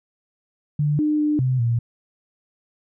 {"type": "tone with pitch steps", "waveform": "sine", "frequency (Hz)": [147.9, 302.1, 299.8, 128.7, 117.5], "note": ["D3", "D4", "D4", "C3", "A#2"], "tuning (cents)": [13, 49, 36, -28, 14], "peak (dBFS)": -17, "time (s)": [0.79, 1.79], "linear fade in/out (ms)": 5, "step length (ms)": 200, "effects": []}